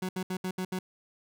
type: tone bursts at uneven times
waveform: 30% pulse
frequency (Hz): 185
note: F#3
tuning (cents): 0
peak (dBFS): -28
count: 6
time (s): 0.02-0.09 / 0.16-0.23 / 0.3-0.37 / 0.44-0.51 / 0.58-0.65 / 0.72-0.79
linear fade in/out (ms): 5
effects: none